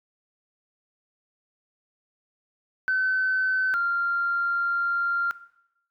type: tone pair in turn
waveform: sine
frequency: 1523 / 1389.6 Hz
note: F#6 / F6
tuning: +50 / -9 cents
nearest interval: major second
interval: 159 cents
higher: first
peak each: -20 / -21 dBFS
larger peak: first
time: 2.88-3.74 / 3.74-5.31 s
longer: second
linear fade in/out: 0 ms
effects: noise-tail reverb RT60 0.8 s tail -17 dB re dry + tanh soft clip ceiling -16 dBFS